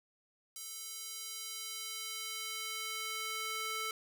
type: tone with high-pass filter sweep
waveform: square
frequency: 440 Hz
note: A4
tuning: in tune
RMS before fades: -41 dBFS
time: 0.56-3.91 s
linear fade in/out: 2 ms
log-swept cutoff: 6300 to 1300 Hz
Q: 0.8
effects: none